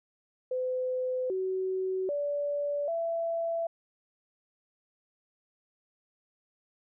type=tone with pitch steps; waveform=sine; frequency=509 / 376 / 578 / 668 Hz; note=C5 / F#4 / D5 / E5; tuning=-48 / +28 / -28 / +23 cents; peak=-28 dBFS; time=0.51-3.67 s; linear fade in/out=5 ms; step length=790 ms; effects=none